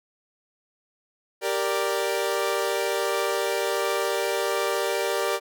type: chord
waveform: sawtooth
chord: G minor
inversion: none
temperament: equal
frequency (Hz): 392 / 466.2 / 587.3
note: G4 / Bb4 / D5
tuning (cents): 0 / 0 / 0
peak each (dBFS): -24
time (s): 1.41-5.4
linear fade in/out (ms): 50
effects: none